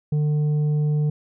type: tone with tanh clipping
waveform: sine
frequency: 150 Hz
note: D3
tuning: 37 cents sharp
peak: -19 dBFS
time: 0.12-1.1 s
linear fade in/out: 5 ms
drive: 5 dB
effects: none